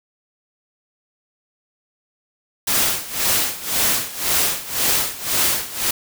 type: noise with tremolo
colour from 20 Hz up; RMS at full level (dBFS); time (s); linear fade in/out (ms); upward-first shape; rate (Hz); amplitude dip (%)
white; -17; 2.67-5.91; 5; sine; 1.9; 85
effects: none